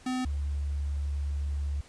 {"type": "tone pair in turn", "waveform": ["square", "sine"], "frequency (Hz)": [254.9, 71.53], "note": ["C4", "D2"], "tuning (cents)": [-45, -45], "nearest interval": "octave + minor seventh", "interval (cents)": 2200, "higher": "first", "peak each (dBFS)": [-29, -28], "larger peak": "second", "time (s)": [[0.06, 0.25], [0.25, 1.81]], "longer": "second", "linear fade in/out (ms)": 5, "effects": ["pink hiss -55 dBFS RMS until 1.88 s", "resampled to 22050 Hz"]}